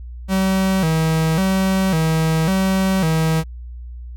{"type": "tone with vibrato", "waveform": "45% pulse", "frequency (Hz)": 174.61, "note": "F3", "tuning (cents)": 0, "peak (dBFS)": -15, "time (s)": [0.28, 3.44], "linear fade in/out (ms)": 50, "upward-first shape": "square", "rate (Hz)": 0.91, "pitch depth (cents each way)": 150, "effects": ["added 60 Hz sine -30 dBFS peak until 4.16 s"]}